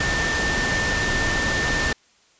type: tone in noise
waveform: sine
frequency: 1793 Hz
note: A6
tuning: 32 cents sharp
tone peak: -23 dBFS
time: 0-1.93 s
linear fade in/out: 5 ms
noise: pink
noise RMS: -24 dBFS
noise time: 0-1.93 s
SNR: -2 dB
effects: white hiss -58 dBFS RMS until 2.39 s + resampled to 16000 Hz